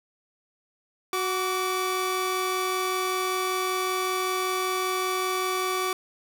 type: tone pair together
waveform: sawtooth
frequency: 370 / 1155.2 Hz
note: F#4 / D6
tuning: 0 / -29 cents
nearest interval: octave + minor sixth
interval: 1971 cents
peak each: -24 dBFS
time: 1.13-5.93 s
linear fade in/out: 2 ms
effects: none